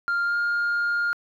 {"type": "tone with pitch glide", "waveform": "sine", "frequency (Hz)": [1396.9, 1412.3], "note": ["F6", "F6"], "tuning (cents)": [0, 19], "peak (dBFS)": -19, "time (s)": [0.08, 1.13], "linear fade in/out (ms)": 0, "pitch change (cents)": 19, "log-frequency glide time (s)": [0.24, 0.37], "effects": ["tanh soft clip ceiling -20 dBFS", "10-bit"]}